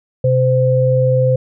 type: tone pair together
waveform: sine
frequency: 128.7 / 514.8 Hz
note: C3 / C5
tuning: -28 / -28 cents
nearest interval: 2 octaves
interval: 2400 cents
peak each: -13 dBFS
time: 0.24-1.36 s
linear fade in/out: 5 ms
effects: none